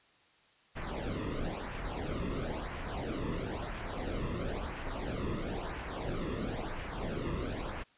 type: noise with flanger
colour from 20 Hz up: brown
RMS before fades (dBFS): -37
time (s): 0.75-7.84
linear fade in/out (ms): 20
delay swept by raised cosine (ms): 0.23 to 1.33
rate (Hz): 0.99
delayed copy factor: -0.7
effects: white hiss -65 dBFS RMS until 7.97 s + resampled to 8000 Hz